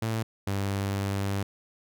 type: tone pair in turn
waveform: sawtooth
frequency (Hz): 111.5 / 98.91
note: A2 / G2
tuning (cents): +23 / +16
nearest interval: major second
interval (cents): 207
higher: first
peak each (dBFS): -23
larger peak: neither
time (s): 0.02-0.23 / 0.47-1.43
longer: second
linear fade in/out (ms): 5
effects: none